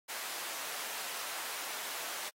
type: high-pass noise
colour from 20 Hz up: pink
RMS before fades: -41 dBFS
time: 0.08-2.3 s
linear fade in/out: 20 ms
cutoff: 790 Hz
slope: 12 dB/octave
effects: AAC 48 kbps